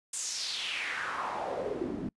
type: noise with band-pass filter sweep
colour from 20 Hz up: pink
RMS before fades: -35 dBFS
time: 0.13-2.09 s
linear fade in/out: 5 ms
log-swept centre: 8300 to 210 Hz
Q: 3.5
effects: noise-tail reverb RT60 0.1 s tail -26 dB re dry + resampled to 24000 Hz